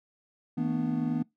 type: tone cluster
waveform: triangle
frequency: 160.1 / 224.8 / 246.6 / 295.8 Hz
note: D#3 / A3 / B3 / D4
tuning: +50 / +37 / -2 / +13 cents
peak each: -31 / -32 / -27 / -33 dBFS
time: 0.57-1.23 s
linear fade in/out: 10 ms
effects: noise-tail reverb RT60 0.2 s tail -25 dB re dry